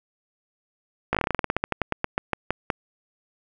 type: slowing click train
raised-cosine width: 0.5 ms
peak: -7 dBFS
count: 22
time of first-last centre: 1.13-2.702 s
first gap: 17 ms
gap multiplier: 1.13
effects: none